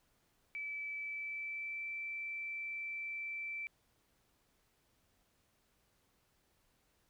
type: tone with pitch glide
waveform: sine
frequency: 2307 to 2331 Hz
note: D7 to D7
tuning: -31 to -14 cents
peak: -39 dBFS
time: 0.55-3.67 s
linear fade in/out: 0 ms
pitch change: +17 cents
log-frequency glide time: 0.97-1.86 s
effects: pink hiss -75 dBFS RMS until 7.09 s